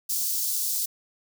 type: high-pass noise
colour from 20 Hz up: white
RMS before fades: -27 dBFS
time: 0.09-0.86 s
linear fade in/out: 10 ms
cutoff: 4700 Hz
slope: 24 dB/octave
effects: none